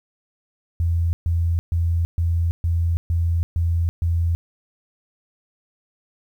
sine tone bursts, 84.4 Hz, E2, 41 cents sharp, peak -17 dBFS, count 8, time 0.8-4.35 s, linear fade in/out 0 ms, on 330 ms, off 130 ms, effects 9-bit

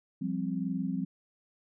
sine chord, F suspended second, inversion none, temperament just, 174.61 / 196.44 / 261.9 Hz, F3 / G3 / C4, 0 / +4 / +2 cents, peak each -34 dBFS, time 0.21-1.05 s, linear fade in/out 10 ms, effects none

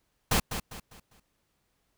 pink noise with echo, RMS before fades -24 dBFS, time 0.31-0.4 s, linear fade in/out 5 ms, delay 200 ms, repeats 4, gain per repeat -9 dB, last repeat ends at 1.2 s, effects pink hiss -75 dBFS RMS until 1.97 s

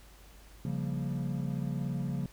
triangle chord, G half-diminished seventh, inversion second, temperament equal, 138.59 / 174.61 / 196 / 233.1 Hz, Db3 / F3 / G3 / Bb3, 0 / 0 / 0 / 0 cents, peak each -32 / -34 / -38 / -38 dBFS, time 0.65-2.26 s, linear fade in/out 2 ms, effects added 50 Hz sine -53 dBFS peak until 2.32 s + pink hiss -58 dBFS RMS until 2.32 s

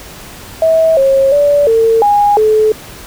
sine tone with pitch steps, 647 / 541 / 578 / 451.8 / 821 / 432.3 Hz, E5 / C#5 / D5 / A4 / G#5 / A4, -32 / -42 / -28 / +46 / -20 / -31 cents, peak -6 dBFS, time 0.62-2.72 s, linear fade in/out 2 ms, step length 350 ms, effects pink hiss -32 dBFS RMS until 3.06 s

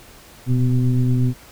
sine tone with frequency modulation, 123.8 Hz, B2, 5 cents sharp, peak -14 dBFS, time 0.46-1.34 s, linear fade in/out 50 ms, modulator 128 Hz, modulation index 0.9, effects pink hiss -45 dBFS RMS until 1.51 s

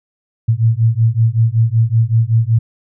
sine beating tone pair, 111.2 / 116.5 Hz, A2 / A#2, +19 / -1 cents, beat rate 5.3 Hz, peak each -13 dBFS, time 0.48-2.59 s, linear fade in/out 10 ms, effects none

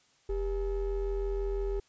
triangle ring-modulated tone, 220 Hz, A3, in tune, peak -24 dBFS, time 0.29-1.8 s, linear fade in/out 5 ms, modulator 177 Hz, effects white hiss -66 dBFS RMS until 1.88 s + resampled to 16000 Hz

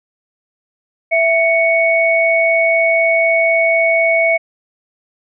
sine tone pair together, 662 / 2224 Hz, E5 / C#7, +7 / +5 cents, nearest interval octave + major sixth, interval 2098 cents, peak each -13 dBFS, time 1.11-4.38 s, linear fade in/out 20 ms, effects none

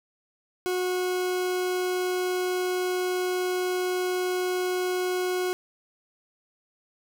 40% pulse tone, 364.7 Hz, F#4, 25 cents flat, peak -24 dBFS, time 0.66-5.53 s, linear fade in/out 0 ms, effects none

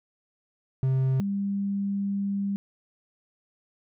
triangle / sine tone pair in turn, 131.9 / 199.09 Hz, C3 / G3, +14 / +27 cents, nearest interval perfect fifth, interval 713 cents, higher second, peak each -19 / -25 dBFS, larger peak first, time 0.83-1.2 / 1.2-2.56 s, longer second, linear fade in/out 0 ms, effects none

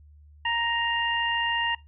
harmonic tone, 934 Hz, A#5, 3 cents sharp, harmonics 1 / 2 / 3, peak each -28 / -28 / -28 dBFS, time 0.45-1.75 s, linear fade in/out 5 ms, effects noise-tail reverb RT60 0.2 s tail -20 dB re dry + added 74 Hz sine -49 dBFS peak until 1.87 s

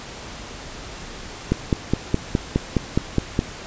click train, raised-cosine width 3 ms, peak -4 dBFS, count 10, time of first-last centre 1.52-3.391 s, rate 4.81 Hz, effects pink hiss -36 dBFS RMS until 3.66 s + resampled to 16000 Hz

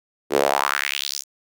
sawtooth tone with high-pass filter sweep, 70 Hz, C#2, 18 cents sharp, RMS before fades -22 dBFS, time 0.3-1.24 s, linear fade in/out 50 ms, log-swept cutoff 360 to 6700 Hz, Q 3, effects none

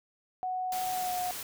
sine tone with pitch glide, 740 to 725.2 Hz, F#5 to F#5, 0 to -35 cents, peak -30 dBFS, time 0.43-1.31 s, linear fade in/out 0 ms, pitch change -35 cents, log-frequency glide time 0.93-1.14 s
white noise, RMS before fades -39 dBFS, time 0.72-1.43 s, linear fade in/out 2 ms
effects none

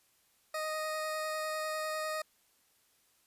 20% pulse tone with vibrato, 622.3 Hz, D#5, in tune, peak -29 dBFS, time 0.54-2.22 s, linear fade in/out 5 ms, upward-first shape sine, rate 10 Hz, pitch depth 8 cents each way, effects white hiss -70 dBFS RMS until 3.26 s + resampled to 32000 Hz

